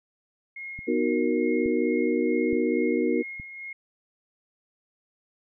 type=tone with tremolo; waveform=sine; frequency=2151 Hz; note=C7; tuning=47 cents sharp; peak=-34 dBFS; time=0.56-3.73 s; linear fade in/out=5 ms; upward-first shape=sine; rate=2.3 Hz; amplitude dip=45%
type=click train; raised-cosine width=5 ms; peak=-28 dBFS; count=4; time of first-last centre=0.79-3.399 s; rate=1.15 Hz
type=chord; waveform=sine; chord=B major seventh; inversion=none; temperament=equal; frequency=246.9 / 311.1 / 370 / 466.2 Hz; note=B3 / D#4 / F#4 / A#4; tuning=0 / 0 / 0 / 0 cents; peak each=-27 dBFS; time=0.87-3.23 s; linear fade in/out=20 ms
effects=none